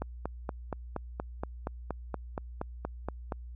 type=click train; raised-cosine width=1 ms; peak=-19 dBFS; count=15; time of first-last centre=0.02-3.322 s; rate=4.24 Hz; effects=added 60 Hz sine -41 dBFS peak until 3.55 s